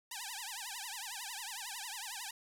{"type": "tone with vibrato", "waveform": "5% pulse", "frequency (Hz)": 880, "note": "A5", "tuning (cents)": 0, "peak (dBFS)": -29, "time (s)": [0.11, 2.31], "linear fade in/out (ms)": 5, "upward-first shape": "triangle", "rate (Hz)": 11, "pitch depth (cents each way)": 270, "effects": ["11-bit"]}